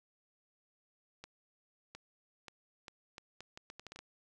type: accelerating click train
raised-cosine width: 0.2 ms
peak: -30 dBFS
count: 13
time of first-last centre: 1.24-3.99 s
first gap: 710 ms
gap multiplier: 0.75
effects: none